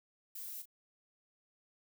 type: noise with echo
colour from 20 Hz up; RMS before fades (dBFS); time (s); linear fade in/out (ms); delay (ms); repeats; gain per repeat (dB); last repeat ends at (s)
violet; -45; 0.35-0.62; 5; 36; 1; -10; 0.656
effects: none